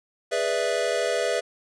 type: chord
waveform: square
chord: E dominant seventh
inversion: first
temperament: equal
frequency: 415.3 / 493.9 / 587.3 / 659.3 Hz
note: G#4 / B4 / D5 / E5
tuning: 0 / 0 / 0 / 0 cents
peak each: -31 / -28 / -30 / -28 dBFS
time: 0.31-1.41 s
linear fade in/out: 20 ms
effects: resampled to 22050 Hz